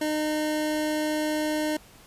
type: tone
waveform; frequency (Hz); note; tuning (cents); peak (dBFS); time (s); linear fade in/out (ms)
25% pulse; 305.8; D#4; -30; -21; 0.01-1.77; 5
effects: pink hiss -52 dBFS RMS until 2.06 s + resampled to 32000 Hz